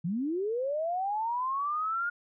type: linear sweep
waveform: sine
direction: up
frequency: 155.56 to 1433 Hz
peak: -28 dBFS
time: 0.04-2.1 s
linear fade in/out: 10 ms
effects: none